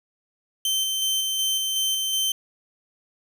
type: tone with tremolo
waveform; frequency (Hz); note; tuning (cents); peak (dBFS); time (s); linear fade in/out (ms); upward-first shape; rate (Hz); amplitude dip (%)
sawtooth; 3100; G7; -20; -18; 0.65-2.32; 2; square; 2.7; 25
effects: none